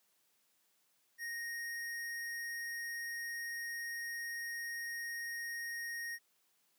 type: tone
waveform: square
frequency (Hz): 1864.7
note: A#6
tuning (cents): 0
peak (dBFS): -40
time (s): 1.18-6.19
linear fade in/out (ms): 50
effects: white hiss -75 dBFS RMS until 6.78 s + high-pass 150 Hz 12 dB/octave